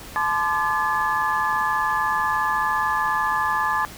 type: tone cluster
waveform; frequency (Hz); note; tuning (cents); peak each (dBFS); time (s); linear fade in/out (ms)
sine; 864 / 1032 / 1186 / 1713; A5 / C6 / D6 / A6; -32 / -24 / +17 / -47; -25; 0.16-3.85; 0
effects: pink hiss -40 dBFS RMS until 3.97 s

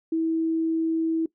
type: tone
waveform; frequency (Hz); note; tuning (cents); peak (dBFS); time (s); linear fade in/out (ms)
sine; 324.8; E4; -26; -21; 0.12-1.26; 5
effects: noise-tail reverb RT60 0.1 s tail -19 dB re dry

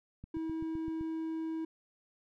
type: click train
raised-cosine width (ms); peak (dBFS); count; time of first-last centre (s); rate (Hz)
5; -33; 7; 0.24-1.01; 7.79
type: tone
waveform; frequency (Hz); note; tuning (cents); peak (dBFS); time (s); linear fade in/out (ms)
triangle; 322.1; E4; -40; -32; 0.34-1.65; 5
effects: none

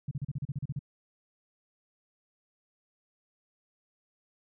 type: tone bursts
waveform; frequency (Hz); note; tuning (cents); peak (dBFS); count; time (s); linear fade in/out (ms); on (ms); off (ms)
sine; 140; C#3; +18; -30; 11; 0.08-0.792; 5; 32; 36
effects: none

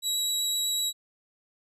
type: tone with vibrato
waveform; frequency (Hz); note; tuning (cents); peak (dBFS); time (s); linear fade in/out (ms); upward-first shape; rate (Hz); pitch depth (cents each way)
25% pulse; 3885; B7; -29; -21; 0.02-0.93; 50; sine; 7.9; 11
effects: none

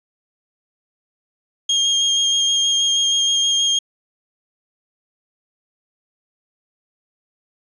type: tone with vibrato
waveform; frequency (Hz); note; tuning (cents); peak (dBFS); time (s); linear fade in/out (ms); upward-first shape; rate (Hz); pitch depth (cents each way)
35% pulse; 3231; G#7; -48; -13; 1.69-3.79; 5; square; 6.3; 10
effects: resampled to 24000 Hz

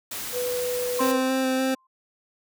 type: noise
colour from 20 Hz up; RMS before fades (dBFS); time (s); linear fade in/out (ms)
white; -33; 0.11-1.12; 5
type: tone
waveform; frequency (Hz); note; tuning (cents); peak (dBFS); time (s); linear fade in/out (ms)
sine; 493.9; B4; 0; -25; 0.32-1.21; 50
type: tone with exponential decay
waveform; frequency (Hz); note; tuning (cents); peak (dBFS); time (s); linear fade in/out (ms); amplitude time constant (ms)
sine; 1046.5; C6; 0; -23; 0.99-1.87; 5; 190
type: tone with vibrato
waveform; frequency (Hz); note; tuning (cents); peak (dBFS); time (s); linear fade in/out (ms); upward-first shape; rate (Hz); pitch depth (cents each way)
25% pulse; 261.6; C4; 0; -18; 1-1.75; 10; square; 3.4; 9
effects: none

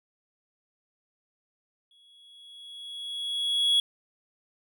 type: tone with exponential growth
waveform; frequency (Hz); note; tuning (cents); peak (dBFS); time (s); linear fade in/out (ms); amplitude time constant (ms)
triangle; 3348; G#7; +13; -17; 1.91-3.8; 2; 410
effects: none

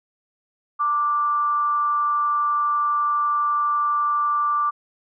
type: tone with frequency modulation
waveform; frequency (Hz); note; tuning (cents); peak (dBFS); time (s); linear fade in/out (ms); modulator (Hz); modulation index
sine; 1176; D6; +2; -18; 0.79-4.71; 20; 270; 0.23
effects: none

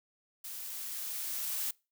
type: noise with level ramp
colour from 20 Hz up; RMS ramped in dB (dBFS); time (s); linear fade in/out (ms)
blue; -43 to -34; 0.44-1.71; 5
effects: noise-tail reverb RT60 0.3 s tail -25 dB re dry

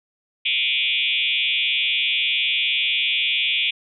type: tone with frequency modulation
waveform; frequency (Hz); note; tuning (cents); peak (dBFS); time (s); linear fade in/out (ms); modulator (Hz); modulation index
sine; 2904; F#7; -33; -18; 0.45-3.71; 10; 137; 4.6
effects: none

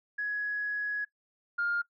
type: tone pair in turn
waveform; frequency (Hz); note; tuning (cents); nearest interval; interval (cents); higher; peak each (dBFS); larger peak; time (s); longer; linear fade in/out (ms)
sine; 1676 / 1409.3; G#6 / F6; +15 / +15; minor third; 300; first; -29 / -26; second; 0.18-1.05 / 1.58-1.82; first; 10
effects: noise-tail reverb RT60 0.1 s tail -21 dB re dry + tanh soft clip ceiling -22 dBFS

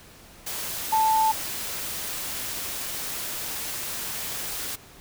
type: tone in noise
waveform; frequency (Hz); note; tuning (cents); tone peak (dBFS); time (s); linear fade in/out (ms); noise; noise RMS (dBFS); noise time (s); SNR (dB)
sine; 880; A5; 0; -18; 0.92-1.32; 10; white; -32; 0.46-4.76; +11
effects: pink hiss -49 dBFS RMS until 5 s

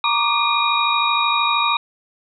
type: tone cluster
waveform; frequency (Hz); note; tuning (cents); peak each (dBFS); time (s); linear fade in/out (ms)
sine; 934 / 1142 / 1195 / 2428 / 3784; A#5 / D6 / D6 / D#7 / A#7; +3 / -49 / +30 / -43 / +25; -22; 0.04-1.77; 2
effects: none

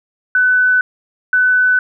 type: tone pair in turn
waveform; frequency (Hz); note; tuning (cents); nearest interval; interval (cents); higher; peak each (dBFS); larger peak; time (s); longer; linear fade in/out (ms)
sine; 1501 / 1501; F#6 / F#6; +24 / +24; unison; 0; neither; -9; neither; 0.35-0.81 / 1.33-1.79; neither; 2
effects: none

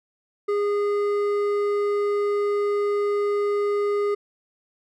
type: tone with hard clipping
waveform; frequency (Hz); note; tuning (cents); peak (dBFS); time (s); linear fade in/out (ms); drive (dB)
sine; 410; G#4; -22; -22; 0.48-4.15; 10; 8
effects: none

